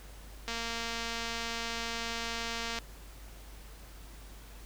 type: click train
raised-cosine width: 0.2 ms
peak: -19 dBFS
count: 534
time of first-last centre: 0.48-2.787 s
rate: 231 Hz
effects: added 50 Hz sine -48 dBFS peak until 4.65 s + pink hiss -54 dBFS RMS until 4.65 s